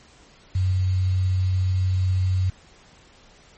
sine tone with quantisation, 93 Hz, F#2, 9 cents sharp, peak -18 dBFS, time 0.55-2.5 s, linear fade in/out 5 ms, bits 7, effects pink hiss -52 dBFS RMS until 3.57 s + MP3 32 kbps

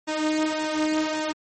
sawtooth tone with flanger, 310 Hz, D#4, 6 cents flat, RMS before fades -25 dBFS, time 0.07-1.33 s, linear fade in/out 20 ms, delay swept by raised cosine 1.1 to 3.7 ms, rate 1.8 Hz, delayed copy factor +0.6, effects MP3 32 kbps

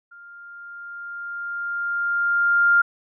sine tone with level ramp, 1400 Hz, F6, 4 cents sharp, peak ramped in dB -42 to -12 dBFS, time 0.11-2.82 s, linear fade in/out 10 ms, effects none

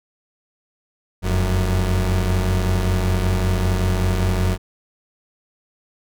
35% pulse tone pair together, 43.65 / 92.5 Hz, F1 / F#2, 0 / 0 cents, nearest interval octave + minor second, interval 1300 cents, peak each -19 / -17 dBFS, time 1.22-4.58 s, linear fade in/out 50 ms, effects none

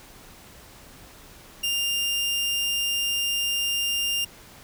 sawtooth tone, 2800 Hz, F7, 4 cents sharp, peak -20 dBFS, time 1.63-4.25 s, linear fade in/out 10 ms, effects pink hiss -48 dBFS RMS until 4.63 s

